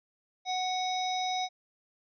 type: harmonic tone with a mistuned harmonic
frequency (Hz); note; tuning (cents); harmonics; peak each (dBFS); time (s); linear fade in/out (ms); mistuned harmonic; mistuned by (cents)
740; F#5; 0; 1 / 3 / 5 / 7 / 8; -30 / -40 / -36 / -43 / -45; 0.45-1.49; 50; 5; +48
effects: none